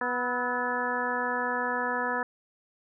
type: harmonic tone with a mistuned harmonic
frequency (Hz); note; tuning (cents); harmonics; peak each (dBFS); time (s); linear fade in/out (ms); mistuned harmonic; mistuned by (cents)
246.1; B3; -6; 1 / 2 / 3 / 4 / 5 / 6 / 7; -37 / -34 / -36 / -32 / -36 / -37 / -32; 0.01-2.23; 2; 5; +72
effects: none